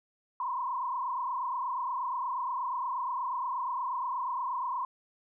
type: tone with frequency modulation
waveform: sine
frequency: 1015 Hz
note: B5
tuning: 47 cents sharp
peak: -30 dBFS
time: 0.4-4.85 s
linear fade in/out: 2 ms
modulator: 28.4 Hz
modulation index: 2.3
effects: none